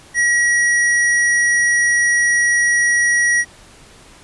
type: tone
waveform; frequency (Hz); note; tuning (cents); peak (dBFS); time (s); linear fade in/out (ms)
square; 1913; A#6; +44; -13; 0.14-3.45; 50
effects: pink hiss -44 dBFS RMS until 4.23 s + resampled to 24000 Hz